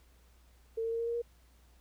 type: tone with pitch steps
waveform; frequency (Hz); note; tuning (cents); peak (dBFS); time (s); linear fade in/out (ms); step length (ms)
sine; 451.3 / 455.5 / 459.7 / 464 / 468.3 / 472.6; A4 / A#4 / A#4 / A#4 / A#4 / A#4; +44 / -40 / -24 / -8 / +8 / +24; -31; 0.77-1.22; 10; 75
effects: added 60 Hz sine -60 dBFS peak until 1.8 s + pink hiss -68 dBFS RMS until 1.8 s

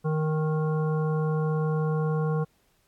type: harmonic tone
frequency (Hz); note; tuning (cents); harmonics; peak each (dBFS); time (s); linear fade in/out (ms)
155.56; D#3; 0; 1 / 3 / 5 / 7 / 9; -24 / -30 / -39 / -38 / -43; 0.04-2.45; 20
effects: pink hiss -68 dBFS RMS until 2.87 s + AAC 64 kbps

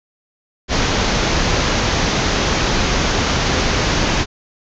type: low-pass noise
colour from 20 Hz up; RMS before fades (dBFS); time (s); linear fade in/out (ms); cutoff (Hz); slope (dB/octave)
pink; -17; 0.68-4.26; 50; 6700; 96
effects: none

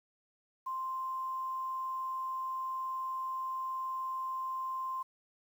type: tone with quantisation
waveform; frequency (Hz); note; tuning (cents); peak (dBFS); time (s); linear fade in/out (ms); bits
sine; 1046.5; C6; 0; -34; 0.66-5.03; 10; 10
effects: none

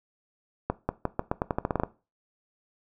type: accelerating click train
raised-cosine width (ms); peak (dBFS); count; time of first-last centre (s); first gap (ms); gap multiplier
1; -11; 13; 0.7-1.835; 190; 0.86
effects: noise-tail reverb RT60 0.3 s tail -18 dB re dry

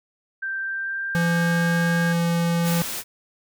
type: tone with pitch glide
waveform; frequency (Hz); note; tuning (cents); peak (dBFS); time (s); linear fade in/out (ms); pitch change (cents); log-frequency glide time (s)
sine; 1568 to 1613.9; G6 to G6; 0 to +50; -25; 0.42-2.13; 10; +50; 0.6-1.91
type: tone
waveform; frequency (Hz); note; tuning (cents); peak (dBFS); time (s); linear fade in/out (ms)
square; 169.7; F3; -49; -20; 1.15-2.82; 0
type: noise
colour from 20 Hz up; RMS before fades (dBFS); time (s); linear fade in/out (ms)
white; -30; 2.63-3.04; 50
effects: none

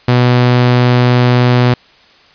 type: tone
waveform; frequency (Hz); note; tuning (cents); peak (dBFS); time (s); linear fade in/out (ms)
sawtooth; 123.47; B2; 0; -3; 0.08-1.74; 5
effects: white hiss -45 dBFS RMS until 2.34 s + resampled to 11025 Hz

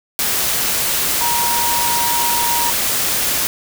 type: tone in noise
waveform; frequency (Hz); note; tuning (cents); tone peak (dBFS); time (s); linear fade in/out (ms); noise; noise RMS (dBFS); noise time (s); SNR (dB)
sine; 946; A#5; +25; -19; 1.21-2.7; 0; white; -18; 0.19-3.47; -4
effects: none

